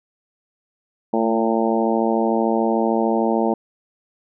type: harmonic tone with a mistuned harmonic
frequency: 113.4 Hz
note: A#2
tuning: 47 cents flat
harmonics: 2 / 3 / 4 / 5 / 6 / 7 / 8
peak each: -21 / -23 / -24 / -25 / -26 / -26 / -27 dBFS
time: 1.13-3.54 s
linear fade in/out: 5 ms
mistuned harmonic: 2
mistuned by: -17 cents
effects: none